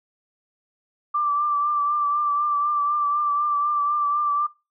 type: tone with vibrato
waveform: sine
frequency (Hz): 1174.7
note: D6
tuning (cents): 0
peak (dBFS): -19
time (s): 1.14-4.47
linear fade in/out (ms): 10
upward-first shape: triangle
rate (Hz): 4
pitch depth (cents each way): 35
effects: noise-tail reverb RT60 0.3 s tail -24 dB re dry